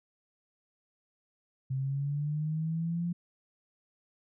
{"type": "linear sweep", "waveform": "sine", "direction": "up", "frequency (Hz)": [131, 174.61], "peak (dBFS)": -29, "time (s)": [1.7, 3.13], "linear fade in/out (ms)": 10, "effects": []}